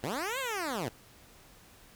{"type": "linear two-way sweep", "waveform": "10% pulse", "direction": "up then down", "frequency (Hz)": [101.7, 554.4, 101.7], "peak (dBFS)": -24, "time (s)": [0.03, 0.89], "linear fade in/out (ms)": 5, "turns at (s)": 0.39, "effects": ["pink hiss -57 dBFS RMS until 1.95 s"]}